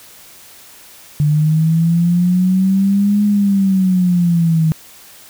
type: linear two-way sweep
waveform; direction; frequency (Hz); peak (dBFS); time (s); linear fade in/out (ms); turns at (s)
sine; up then down; 146.8 to 207.7 to 157.2; -10; 1.2-4.72; 0; 3.24
effects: white hiss -41 dBFS RMS until 5.29 s